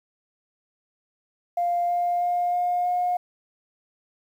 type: tone with pitch steps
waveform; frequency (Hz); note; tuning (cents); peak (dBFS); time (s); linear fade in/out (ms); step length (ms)
sine; 698.5 / 703 / 707.4 / 711.9 / 716.5; F5 / F5 / F5 / F5 / F5; 0 / +11 / +22 / +33 / +44; -20; 1.57-3.17; 5; 320
effects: tanh soft clip ceiling -16 dBFS + 9-bit